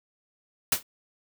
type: noise with exponential decay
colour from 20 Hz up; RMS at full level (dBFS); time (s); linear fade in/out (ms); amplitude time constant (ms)
white; -17; 0.72-0.83; 5; 23
effects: none